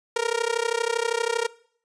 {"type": "tone with amplitude modulation", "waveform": "sawtooth", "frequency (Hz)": 466.2, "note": "A#4", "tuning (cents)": 0, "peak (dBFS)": -15, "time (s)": [0.16, 1.47], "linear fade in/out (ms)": 5, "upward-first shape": "sine", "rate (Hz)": 32.6, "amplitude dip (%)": 95, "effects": ["noise-tail reverb RT60 0.6 s tail -21 dB re dry", "resampled to 22050 Hz"]}